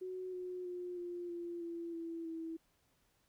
sine tone with pitch steps, 370 / 363.4 / 357 / 350.6 / 344.4 / 338.3 / 332.3 / 326.4 Hz, F#4 / F#4 / F4 / F4 / F4 / E4 / E4 / E4, 0 / -31 / +38 / +7 / -24 / +45 / +14 / -17 cents, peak -40 dBFS, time 0.01-2.57 s, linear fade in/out 10 ms, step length 320 ms, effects pink hiss -75 dBFS RMS until 3.28 s

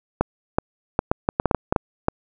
clicks, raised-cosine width 1 ms, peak -3 dBFS, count 12, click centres 0.21 / 0.585 / 0.991 / 1.115 / 1.289 / 1.399 / 1.457 / 1.512 / 1.547 / 1.725 / 1.762 / 2.084 s, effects none

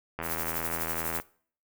click train, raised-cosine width 0.5 ms, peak -18 dBFS, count 84, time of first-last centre 0.19-1.2 s, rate 82.2 Hz
violet noise with tremolo, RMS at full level -31 dBFS, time 0.22-1.23 s, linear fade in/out 50 ms, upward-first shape triangle, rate 12 Hz, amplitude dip 70%
effects noise-tail reverb RT60 0.5 s tail -22 dB re dry

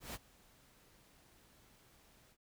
pink noise with ADSR envelope, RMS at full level -43 dBFS, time 0-2.37 s, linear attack 140 ms, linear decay 37 ms, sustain -23 dB, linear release 56 ms, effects none

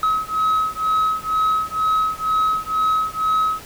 sine beating tone pair, 1278 / 1280.1 Hz, D#6 / D#6, +46 / +49 cents, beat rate 2.1 Hz, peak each -18 dBFS, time 0.03-3.6 s, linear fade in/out 2 ms, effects tanh soft clip ceiling -14 dBFS + pink hiss -39 dBFS RMS until 3.65 s

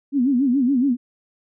sine tone with vibrato, 261.2 Hz, C4, 3 cents flat, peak -15 dBFS, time 0.12-0.97 s, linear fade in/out 50 ms, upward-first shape sine, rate 7.1 Hz, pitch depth 160 cents each way, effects none

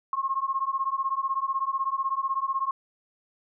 sine beating tone pair, 1070 / 1086 Hz, C6 / C#6, +38 / -36 cents, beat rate 16 Hz, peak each -28 dBFS, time 0.13-2.71 s, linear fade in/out 2 ms, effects none

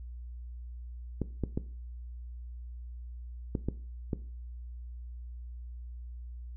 clicks, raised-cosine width 3 ms, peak -17 dBFS, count 6, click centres 1.217 / 1.437 / 1.575 / 3.552 / 3.686 / 4.132 s, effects noise-tail reverb RT60 0.4 s tail -17 dB re dry + added 60 Hz sine -40 dBFS peak until 6.56 s

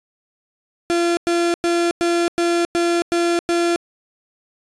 35% pulse tone bursts, 342.8 Hz, F4, 32 cents flat, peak -14 dBFS, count 8, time 0.9-3.76 s, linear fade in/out 0 ms, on 270 ms, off 100 ms, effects resampled to 22050 Hz

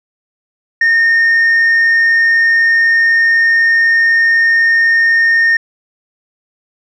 sine tone, 1832 Hz, A#6, 31 cents flat, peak -5 dBFS, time 0.81-5.57 s, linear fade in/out 5 ms, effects tanh soft clip ceiling -6 dBFS

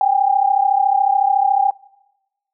sine tone pair together, 778.1 / 812 Hz, G5 / G#5, -13 / -39 cents, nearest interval minor second, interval 74 cents, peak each -15 dBFS, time 0.01-1.71 s, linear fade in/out 2 ms, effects noise-tail reverb RT60 1.0 s tail -22 dB re dry

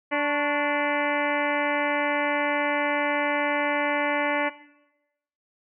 harmonic tone with a mistuned harmonic, 291.9 Hz, D4, 10 cents flat, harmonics 1 / 2 / 3 / 4 / 5 / 6 / 7 / 8 / 9 / 10, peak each -29 / -27 / -30 / -32 / -35 / -32 / -29 / -34 / -42 / -42 dBFS, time 0.11-4.5 s, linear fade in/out 20 ms, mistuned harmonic 4, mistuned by -82 cents, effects noise-tail reverb RT60 0.9 s tail -17 dB re dry

